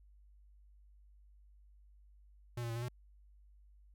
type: tone with pitch steps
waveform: square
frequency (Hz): 120.4 / 117.3 / 114.8 / 118.5 / 123.2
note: B2 / A#2 / A#2 / A#2 / B2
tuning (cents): -44 / +11 / -26 / +29 / -4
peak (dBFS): -38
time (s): 2.57-2.885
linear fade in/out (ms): 5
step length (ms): 63
effects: added 50 Hz sine -59 dBFS peak until 3.94 s